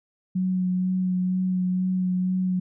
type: tone with vibrato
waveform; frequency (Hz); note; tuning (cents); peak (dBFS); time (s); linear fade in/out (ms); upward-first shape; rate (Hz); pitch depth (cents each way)
sine; 184; F#3; -9; -21; 0.35-2.6; 10; sine; 2.1; 15
effects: none